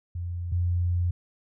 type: tone pair in turn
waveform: sine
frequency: 87.31 / 87.92 Hz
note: F2 / F2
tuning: 0 / +12 cents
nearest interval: unison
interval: 12 cents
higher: second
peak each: -29 / -22 dBFS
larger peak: second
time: 0.15-0.52 / 0.52-1.11 s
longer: second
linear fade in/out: 5 ms
effects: none